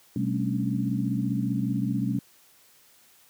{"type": "tone cluster", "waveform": "sine", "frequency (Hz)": [126.9, 193.2, 218.3, 272.6, 288.1], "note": ["B2", "G3", "A3", "C#4", "D4"], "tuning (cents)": [47, -25, -13, -29, -33], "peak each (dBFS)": [-29, -29, -30, -31, -36], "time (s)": [0.16, 2.19], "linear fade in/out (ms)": 2, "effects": ["white hiss -58 dBFS RMS until 3.29 s", "high-pass 80 Hz 12 dB/octave"]}